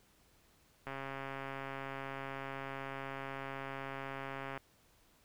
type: click train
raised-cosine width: 0.5 ms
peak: -27 dBFS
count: 505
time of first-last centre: 0.87-4.576 s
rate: 136 Hz
effects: pink hiss -68 dBFS RMS until 5.24 s